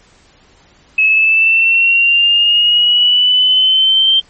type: linear sweep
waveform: sine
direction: up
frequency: 2575 to 3148 Hz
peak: -7 dBFS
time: 0.98-4.2 s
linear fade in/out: 5 ms
effects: pink hiss -48 dBFS RMS until 4.29 s + MP3 32 kbps